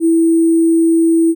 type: tone with sample-and-hold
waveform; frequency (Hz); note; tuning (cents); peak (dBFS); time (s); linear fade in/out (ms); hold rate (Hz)
sine; 329.6; E4; 0; -8; 0-1.35; 50; 8820
effects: none